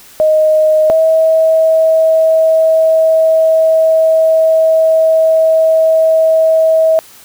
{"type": "tone pair in turn", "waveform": "sine", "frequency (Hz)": [622.3, 642.4], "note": ["D#5", "E5"], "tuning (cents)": [0, -45], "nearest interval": "minor second", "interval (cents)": 55, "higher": "second", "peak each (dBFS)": [-6, -6], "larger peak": "neither", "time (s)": [[0.2, 0.9], [0.9, 6.99]], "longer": "second", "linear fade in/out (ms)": 0, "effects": ["white hiss -39 dBFS RMS until 7.24 s"]}